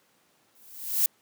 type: noise with exponential growth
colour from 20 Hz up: violet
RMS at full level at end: -20 dBFS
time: 0.55-1.06 s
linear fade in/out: 2 ms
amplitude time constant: 110 ms
effects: pink hiss -65 dBFS RMS until 1.21 s + high-pass 200 Hz 12 dB/octave